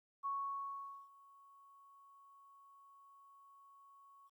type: tone with ADSR envelope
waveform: sine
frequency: 1108.7 Hz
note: C#6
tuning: in tune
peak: -36 dBFS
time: 0.23-4.3 s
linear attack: 28 ms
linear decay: 820 ms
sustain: -24 dB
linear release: 35 ms
effects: 13-bit